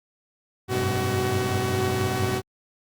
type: tone cluster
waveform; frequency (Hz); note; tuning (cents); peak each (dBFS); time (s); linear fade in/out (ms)
sawtooth; 92.9 / 98.7 / 103.2 / 124.9 / 376.4; F#2 / G2 / G#2 / B2 / F#4; +7 / +12 / -10 / +20 / +30; -27 / -29 / -26 / -25 / -22; 0.68-2.42; 50
effects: Opus 48 kbps